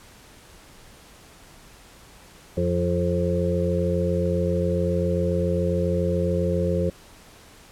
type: harmonic tone with a mistuned harmonic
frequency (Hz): 87.31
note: F2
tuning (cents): 0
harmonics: 1 / 2 / 4 / 5 / 6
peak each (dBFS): -26 / -25 / -30 / -28 / -26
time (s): 2.57-6.9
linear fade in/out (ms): 5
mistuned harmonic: 6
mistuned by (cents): +19
effects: pink hiss -49 dBFS RMS until 7.71 s + low-pass 12000 Hz 12 dB/octave